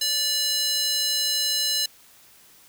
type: tone with high-pass filter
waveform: square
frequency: 582 Hz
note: D5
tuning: 16 cents flat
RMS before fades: -24 dBFS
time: 0.01-1.86 s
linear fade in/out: 5 ms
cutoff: 4000 Hz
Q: 2.2
effects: white hiss -53 dBFS RMS until 2.68 s